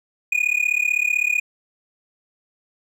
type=tone with amplitude modulation; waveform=triangle; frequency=2460 Hz; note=D#7; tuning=20 cents flat; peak=-12 dBFS; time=0.32-1.4 s; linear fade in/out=5 ms; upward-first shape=sine; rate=35.8 Hz; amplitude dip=95%; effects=none